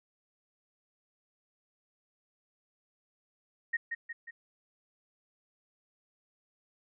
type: tone with echo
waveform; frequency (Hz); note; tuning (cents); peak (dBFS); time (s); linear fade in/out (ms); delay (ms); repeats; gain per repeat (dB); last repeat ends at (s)
sine; 1862; A#6; -2; -27; 3.73-3.77; 10; 180; 3; -5; 4.31
effects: none